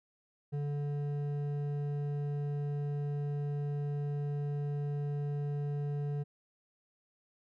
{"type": "tone with hard clipping", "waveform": "sine", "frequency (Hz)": 144.8, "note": "D3", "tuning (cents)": -24, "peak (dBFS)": -34, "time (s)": [0.52, 6.24], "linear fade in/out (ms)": 20, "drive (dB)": 8, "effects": []}